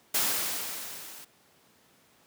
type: noise with level ramp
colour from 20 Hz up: white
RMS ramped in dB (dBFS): -25 to -47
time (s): 0.14-1.25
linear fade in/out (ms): 10
effects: pink hiss -62 dBFS RMS until 2.26 s + high-pass 150 Hz 12 dB/octave

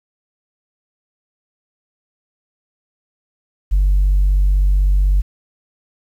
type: tone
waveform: sine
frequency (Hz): 47.97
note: G1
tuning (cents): -37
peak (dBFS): -9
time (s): 3.71-5.22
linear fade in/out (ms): 20
effects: tanh soft clip ceiling -8 dBFS + 8-bit

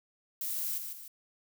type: noise with echo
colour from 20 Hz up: violet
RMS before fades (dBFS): -35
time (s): 0.41-0.78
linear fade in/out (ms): 2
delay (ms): 150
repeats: 2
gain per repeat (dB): -6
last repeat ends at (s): 1.08
effects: none

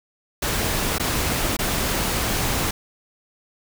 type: noise with dropouts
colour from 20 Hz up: pink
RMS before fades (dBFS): -23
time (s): 0.42-2.71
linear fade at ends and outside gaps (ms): 5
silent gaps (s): 0.983-0.997 / 1.568-1.589
effects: none

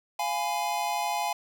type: chord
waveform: square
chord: F diminished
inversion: none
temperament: equal with one note detuned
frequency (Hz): 698.5 / 830.6 / 1002.7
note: F5 / Ab5 / Cb6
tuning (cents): 0 / 0 / +26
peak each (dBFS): -33 / -30 / -35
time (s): 0.19-1.33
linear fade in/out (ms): 5
effects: none

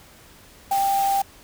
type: tone in noise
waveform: sine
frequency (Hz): 789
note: G5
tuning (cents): +11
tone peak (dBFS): -18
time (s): 0.71-1.22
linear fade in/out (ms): 5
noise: white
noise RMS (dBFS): -33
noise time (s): 0.71-1.22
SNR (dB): +12
effects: pink hiss -49 dBFS RMS until 1.43 s

